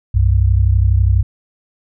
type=tone pair together; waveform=sine; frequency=64.41 / 96.5 Hz; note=C2 / G2; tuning=-27 / -27 cents; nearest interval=perfect fifth; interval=700 cents; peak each=-12 dBFS; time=0.14-1.23 s; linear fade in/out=10 ms; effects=none